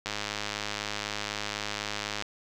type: click train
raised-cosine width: 0.2 ms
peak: -14 dBFS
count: 226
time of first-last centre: 0.06-2.223 s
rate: 104 Hz
effects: none